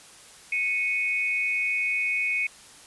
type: tone pair together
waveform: sine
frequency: 2204 / 2500 Hz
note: C#7 / D#7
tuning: -11 / +8 cents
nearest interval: major second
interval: 219 cents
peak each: -26 dBFS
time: 0.52-2.47 s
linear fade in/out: 5 ms
effects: white hiss -49 dBFS RMS until 2.86 s + resampled to 24000 Hz